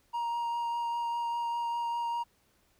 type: tone with vibrato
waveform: triangle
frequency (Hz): 940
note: A#5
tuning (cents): +14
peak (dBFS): -28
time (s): 0.13-2.24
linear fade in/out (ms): 20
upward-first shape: triangle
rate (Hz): 5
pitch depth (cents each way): 12
effects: pink hiss -69 dBFS RMS until 2.79 s